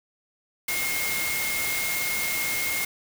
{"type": "tone in noise", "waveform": "sine", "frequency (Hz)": 2143, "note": "C7", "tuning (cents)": 41, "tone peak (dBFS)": -28, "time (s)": [0.68, 2.85], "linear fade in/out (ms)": 5, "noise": "white", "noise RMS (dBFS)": -29, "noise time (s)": [0.68, 2.85], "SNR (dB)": -2, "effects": []}